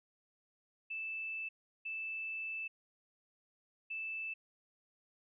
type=tone bursts at uneven times; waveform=sine; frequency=2637 Hz; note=E7; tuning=in tune; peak=-38 dBFS; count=3; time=0.9-1.49 / 1.85-2.68 / 3.9-4.34 s; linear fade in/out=10 ms; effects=none